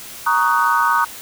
sine chord, D# minor seventh, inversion second, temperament just, 933.4 / 1120.1 / 1244.5 / 1493.4 Hz, A#5 / C#6 / D#6 / F#6, +2 / +18 / 0 / +16 cents, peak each -18 / -20 / -18 / -20 dBFS, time 0.26-1.05 s, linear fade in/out 10 ms, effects white hiss -35 dBFS RMS until 1.21 s

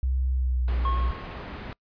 sine tone with pitch glide, 64.6 to 60.27 Hz, C2 to B1, -21 to -42 cents, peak -22 dBFS, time 0.03-1.11 s, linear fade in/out 0 ms, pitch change -121 cents, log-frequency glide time 0.32-0.86 s
pink low-pass noise, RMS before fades -38 dBFS, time 0.68-1.73 s, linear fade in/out 0 ms, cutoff 2400 Hz, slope 12 dB/octave
triangle tone with exponential decay, 1086 Hz, C#6, 36 cents flat, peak -23 dBFS, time 0.85-1.59 s, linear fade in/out 2 ms, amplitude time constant 160 ms
effects noise-tail reverb RT60 0.1 s tail -25 dB re dry + resampled to 11025 Hz

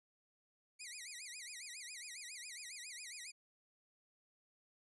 10% pulse tone with vibrato, 2175 Hz, C#7, 33 cents flat, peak -38 dBFS, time 0.79-3.32 s, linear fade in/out 20 ms, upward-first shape sine, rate 7.3 Hz, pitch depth 250 cents each way, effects resampled to 24000 Hz

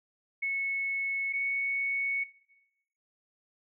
sine tone pair in turn, 2200 / 2218 Hz, C#7 / C#7, -14 / 0 cents, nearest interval unison, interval 14 cents, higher second, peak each -28 dBFS, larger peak neither, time 0.42-1.33 / 1.33-2.24 s, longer neither, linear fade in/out 10 ms, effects noise-tail reverb RT60 1.0 s tail -19 dB re dry

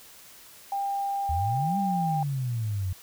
sine tone, 796 Hz, G5, 26 cents sharp, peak -26 dBFS, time 0.72-2.23 s, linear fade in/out 2 ms
sine exponential two-way sweep, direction up then down, 73.3 to 200.8 to 90.1 Hz, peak -26 dBFS, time 1.29-2.93 s, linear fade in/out 5 ms, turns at 1.78 s
effects white hiss -50 dBFS RMS until 3.02 s

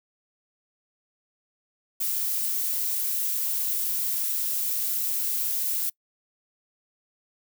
violet noise, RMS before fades -27 dBFS, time 2-5.9 s, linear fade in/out 10 ms, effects noise-tail reverb RT60 0.1 s tail -25 dB re dry

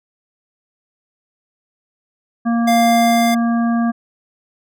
harmonic tone, 233.1 Hz, A#3, in tune, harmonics 1 / 3 / 5 / 7, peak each -14 / -24 / -28 / -31 dBFS, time 2.45-3.92 s, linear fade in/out 20 ms
square tone, 698.5 Hz, F5, in tune, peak -15 dBFS, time 2.67-3.35 s, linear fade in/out 10 ms
effects none

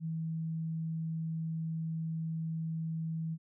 sine tone, 161.8 Hz, E3, 32 cents flat, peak -33 dBFS, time 0-3.38 s, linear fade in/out 50 ms, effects none

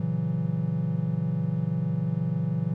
triangle chord, F# dominant seventh, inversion first, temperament equal, 116.54 / 138.59 / 164.81 / 185 Hz, A#2 / C#3 / E3 / F#3, 0 / 0 / 0 / 0 cents, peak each -30 / -29 / -25 / -31 dBFS, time 0-2.74 s, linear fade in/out 5 ms, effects none

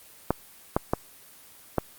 clicks, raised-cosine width 1 ms, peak -7 dBFS, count 4, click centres 0.306 / 0.765 / 0.935 / 1.783 s, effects white hiss -51 dBFS RMS until 1.98 s + Opus 24 kbps

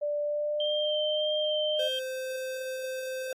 sine tone with pitch glide, 588 to 609.8 Hz, D5 to D#5, +2 to -35 cents, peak -27 dBFS, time 0.01-1.89 s, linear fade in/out 20 ms, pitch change +63 cents, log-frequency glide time 0.21-1.09 s
sine tone with vibrato, 3149 Hz, G7, 7 cents sharp, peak -30 dBFS, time 0.6-1.99 s, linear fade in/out 2 ms, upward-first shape sine, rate 1.7 Hz, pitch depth 17 cents each way
square tone, 519 Hz, C5, 14 cents flat, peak -33 dBFS, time 1.79-3.33 s, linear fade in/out 5 ms
effects AAC 48 kbps

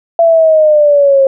sine linear sweep, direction down, 675 to 535 Hz, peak -4 dBFS, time 0.19-1.27 s, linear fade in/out 2 ms, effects none

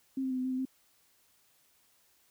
sine tone with pitch steps, 266.4 / 262.1 / 257 / 254.9 / 259.7 / 256.8 / 262 Hz, C4 / C4 / C4 / C4 / C4 / C4 / C4, +31 / +3 / -31 / -45 / -13 / -32 / +2 cents, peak -30 dBFS, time 0.17-0.653 s, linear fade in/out 5 ms, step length 69 ms, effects white hiss -68 dBFS RMS until 2.3 s

